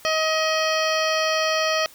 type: harmonic tone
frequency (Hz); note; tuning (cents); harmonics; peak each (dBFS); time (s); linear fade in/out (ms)
632; D#5; +27; 1 / 2 / 3 / 4 / 5 / 7 / 8 / 9; -23 / -26 / -28 / -29 / -30 / -31 / -32 / -33; 0.05-1.86; 0
effects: white hiss -48 dBFS RMS until 1.94 s